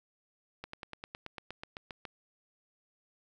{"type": "slowing click train", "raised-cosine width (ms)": 0.3, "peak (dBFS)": -25, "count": 13, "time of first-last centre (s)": [0.64, 2.052], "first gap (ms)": 94, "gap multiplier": 1.04, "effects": ["11-bit"]}